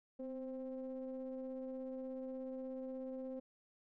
triangle ring-modulated tone, 133.1 Hz, C3, 30 cents sharp, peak -37 dBFS, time 0.19-3.4 s, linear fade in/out 10 ms, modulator 391 Hz, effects none

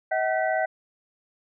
sine tone cluster, 638 / 753 / 1524 / 1957 Hz, D#5 / F#5 / G6 / B6, +43 / +30 / -49 / -16 cents, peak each -25 / -26 / -31 / -32 dBFS, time 0.11-0.66 s, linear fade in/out 10 ms, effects none

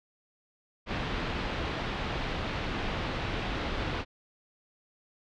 pink low-pass noise, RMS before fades -33 dBFS, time 0.86-4.05 s, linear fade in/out 50 ms, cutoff 3800 Hz, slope 24 dB/octave, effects none

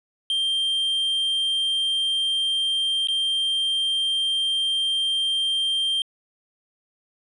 triangle tone with dropouts, 3170 Hz, G7, 19 cents sharp, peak -19 dBFS, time 0.3-6.02 s, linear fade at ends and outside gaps 1 ms, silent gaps 3.072-3.085 s, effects resampled to 24000 Hz

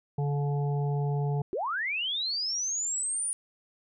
harmonic tone, 143.4 Hz, D3, 41 cents flat, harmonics 1 / 3 / 5 / 6, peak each -26 / -36 / -40 / -42 dBFS, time 0.18-1.42 s, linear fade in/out 5 ms
sine linear sweep, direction up, 329.6 to 9630 Hz, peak -28 dBFS, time 1.53-3.33 s, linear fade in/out 0 ms
effects none

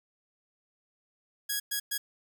5% pulse tone bursts at uneven times, 1657 Hz, G#6, 4 cents flat, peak -18 dBFS, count 3, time 1.49-1.6 / 1.71-1.8 / 1.91-1.98 s, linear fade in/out 10 ms, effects none

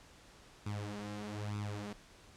sawtooth tone with flanger, 103.83 Hz, G#2, in tune, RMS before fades -41 dBFS, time 0.66-1.93 s, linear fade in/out 5 ms, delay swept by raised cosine 0.81 to 5.91 ms, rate 1.1 Hz, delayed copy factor +0.8, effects pink hiss -59 dBFS RMS until 2.36 s + low-pass 8000 Hz 12 dB/octave

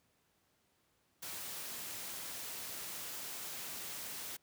white noise, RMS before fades -44 dBFS, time 1.22-4.37 s, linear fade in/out 10 ms, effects pink hiss -75 dBFS RMS until 4.42 s + high-pass 80 Hz 12 dB/octave

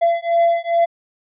triangle beating tone pair, 678 / 680.4 Hz, E5 / F5, +49 / -45 cents, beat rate 2.4 Hz, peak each -15 dBFS, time 0.01-0.86 s, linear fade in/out 20 ms, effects resampled to 8000 Hz

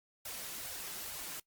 white noise with flanger, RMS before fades -43 dBFS, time 0.25-1.4 s, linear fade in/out 5 ms, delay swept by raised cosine 1.3 to 6.9 ms, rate 2.3 Hz, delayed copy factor +0.65, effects noise-tail reverb RT60 0.1 s tail -22 dB re dry + Opus 48 kbps

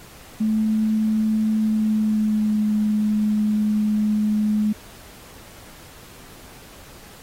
sine tone with pitch glide, 217.5 to 212.2 Hz, A3 to G#3, -20 to +38 cents, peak -17 dBFS, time 0.4-4.73 s, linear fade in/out 10 ms, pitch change -42 cents, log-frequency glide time 1.59-2.73 s, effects pink hiss -45 dBFS RMS until 7.22 s + AAC 48 kbps

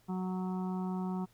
harmonic tone, 185 Hz, F#3, in tune, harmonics 1 / 2 / 4 / 5 / 6 / 7, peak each -33 / -43 / -46 / -46 / -52 / -53 dBFS, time 0.08-1.26 s, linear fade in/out 20 ms, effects added 114 Hz sine -68 dBFS peak until 1.33 s + pink hiss -68 dBFS RMS until 1.33 s

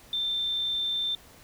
sine tone, 3569 Hz, A7, 24 cents sharp, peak -26 dBFS, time 0.13-1.15 s, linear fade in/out 2 ms, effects pink hiss -53 dBFS RMS until 1.43 s

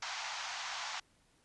pink band-pass noise, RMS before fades -41 dBFS, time 0.02-1 s, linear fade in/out 5 ms, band 730 to 6700 Hz, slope 48 dB/octave, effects pink hiss -70 dBFS RMS until 1.44 s + resampled to 24000 Hz

